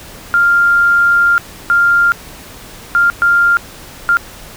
sine tone bursts at uneven times, 1396.9 Hz, F6, in tune, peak -7 dBFS, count 5, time 0.34-1.38 / 1.7-2.12 / 2.95-3.1 / 3.22-3.57 / 4.09-4.17 s, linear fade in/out 0 ms, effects pink hiss -34 dBFS RMS until 4.56 s

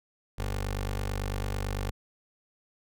15% pulse tone with notch filter, 49 Hz, G1, in tune, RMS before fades -32 dBFS, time 0.38-1.91 s, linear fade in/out 10 ms, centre 170 Hz, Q 1.4, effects none

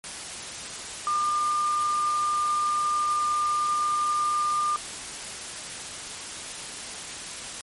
sine tone in noise, 1200 Hz, D6, 37 cents sharp, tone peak -22 dBFS, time 1.07-4.76 s, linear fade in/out 0 ms, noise white, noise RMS -36 dBFS, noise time 0.04-7.61 s, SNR +11 dB, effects MP3 48 kbps

